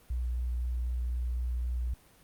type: tone with vibrato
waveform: sine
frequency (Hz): 60.9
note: B1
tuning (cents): -24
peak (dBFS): -29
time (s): 0.1-1.94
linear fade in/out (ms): 5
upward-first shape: square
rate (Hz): 3.9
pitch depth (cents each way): 9
effects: pink hiss -60 dBFS RMS until 2.23 s + Opus 32 kbps

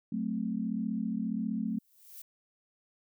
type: chord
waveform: sine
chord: F# diminished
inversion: none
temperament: equal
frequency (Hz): 185 / 220 / 261.6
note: F#3 / A3 / C4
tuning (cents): 0 / 0 / 0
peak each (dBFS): -36 / -32 / -37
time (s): 0.12-1.79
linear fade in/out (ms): 5
type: noise with exponential growth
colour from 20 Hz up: violet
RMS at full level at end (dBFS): -44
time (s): 1.66-2.22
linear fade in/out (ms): 5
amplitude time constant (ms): 120
effects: none

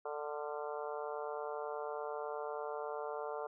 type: harmonic tone with a mistuned harmonic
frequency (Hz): 148.3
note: D3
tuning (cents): +17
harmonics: 3 / 4 / 5 / 6 / 7 / 8 / 9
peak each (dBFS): -42 / -44 / -46 / -48 / -49 / -50 / -51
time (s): 0.05-3.47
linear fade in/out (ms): 5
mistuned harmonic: 9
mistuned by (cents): +55
effects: none

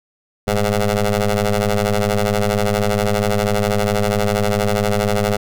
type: ring-modulated tone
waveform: 15% pulse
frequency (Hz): 104.4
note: G#2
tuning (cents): +10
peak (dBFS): -6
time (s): 0.47-5.37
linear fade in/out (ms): 10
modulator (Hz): 307
effects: none

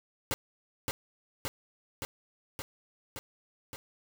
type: noise with echo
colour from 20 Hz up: pink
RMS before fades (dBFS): -31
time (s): 0.31-0.34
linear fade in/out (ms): 0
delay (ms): 570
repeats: 6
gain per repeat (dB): -2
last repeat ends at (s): 3.76
effects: none

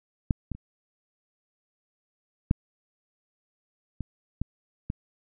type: clicks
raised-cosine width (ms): 5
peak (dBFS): -10 / -18 / -29 / -8 / -20 / -16 / -17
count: 7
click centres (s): 0.308 / 0.517 / 0.55 / 2.511 / 4.007 / 4.416 / 4.901
effects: none

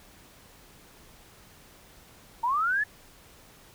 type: linear sweep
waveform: sine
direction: up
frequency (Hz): 901 to 1760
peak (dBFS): -23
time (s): 2.43-2.84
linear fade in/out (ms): 10
effects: pink hiss -54 dBFS RMS until 3.74 s

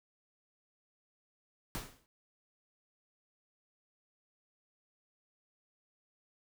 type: noise with exponential decay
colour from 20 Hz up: pink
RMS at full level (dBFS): -37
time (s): 1.75-2.06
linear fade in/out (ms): 0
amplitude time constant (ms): 67
effects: none

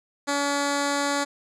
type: tone with low-pass filter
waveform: 10% pulse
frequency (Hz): 284.2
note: C#4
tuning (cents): +43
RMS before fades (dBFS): -25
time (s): 0.27-1.25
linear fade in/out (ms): 20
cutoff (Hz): 7900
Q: 1.7
effects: none

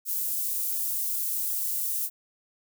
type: high-pass noise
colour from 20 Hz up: white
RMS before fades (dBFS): -29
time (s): 0.05-2.1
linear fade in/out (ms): 50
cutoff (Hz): 11000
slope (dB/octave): 12
effects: none

